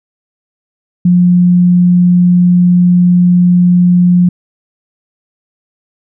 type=tone; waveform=sine; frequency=177.7 Hz; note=F3; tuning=30 cents sharp; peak=-4 dBFS; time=1.05-4.29 s; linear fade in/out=5 ms; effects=none